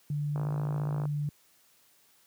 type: tone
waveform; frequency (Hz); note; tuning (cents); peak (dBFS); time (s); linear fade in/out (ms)
sine; 146.83; D3; 0; -28; 0.1-1.29; 2
type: click train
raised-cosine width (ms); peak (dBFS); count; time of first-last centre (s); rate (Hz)
1; -25; 39; 0.36-1.055; 54.7
effects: white hiss -64 dBFS RMS until 2.26 s + high-pass 80 Hz 12 dB/octave